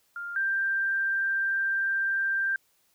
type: tone pair in turn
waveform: sine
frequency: 1400 / 1579.2 Hz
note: F6 / G6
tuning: +4 / +12 cents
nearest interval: major second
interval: 208 cents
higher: second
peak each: -33 / -24 dBFS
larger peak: second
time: 0.16-0.36 / 0.36-2.56 s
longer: second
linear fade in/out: 2 ms
effects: white hiss -68 dBFS RMS until 2.94 s